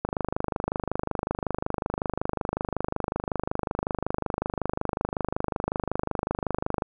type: click train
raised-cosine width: 1 ms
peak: -12 dBFS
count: 173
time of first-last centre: 0.05-6.822 s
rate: 25.4 Hz
effects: none